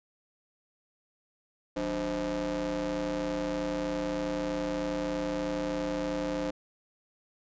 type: ring-modulated tone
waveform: 35% pulse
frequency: 112.4 Hz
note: A2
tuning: 37 cents sharp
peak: -25 dBFS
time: 1.76-6.51 s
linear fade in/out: 10 ms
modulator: 408 Hz
effects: resampled to 16000 Hz